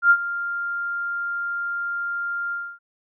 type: tone with ADSR envelope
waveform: sine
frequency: 1396.9 Hz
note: F6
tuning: in tune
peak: -9 dBFS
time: 0.02-2.79 s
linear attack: 84 ms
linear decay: 62 ms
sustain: -15 dB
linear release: 270 ms
effects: none